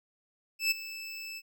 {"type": "tone with ADSR envelope", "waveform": "25% pulse", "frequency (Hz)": 2631, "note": "E7", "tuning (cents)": -4, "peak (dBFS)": -19, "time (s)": [0.59, 1.42], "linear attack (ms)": 120, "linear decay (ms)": 17, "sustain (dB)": -16, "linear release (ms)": 46, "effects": []}